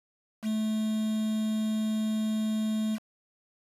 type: tone with quantisation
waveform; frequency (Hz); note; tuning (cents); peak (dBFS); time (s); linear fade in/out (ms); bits
triangle; 217.3; A3; -21; -24; 0.42-2.99; 50; 7
effects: resampled to 32000 Hz